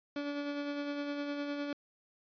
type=tone with tremolo; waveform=30% pulse; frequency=287.9 Hz; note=D4; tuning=34 cents flat; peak=-31 dBFS; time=0.16-1.73 s; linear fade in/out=2 ms; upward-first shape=sine; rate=9.8 Hz; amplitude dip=35%; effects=resampled to 11025 Hz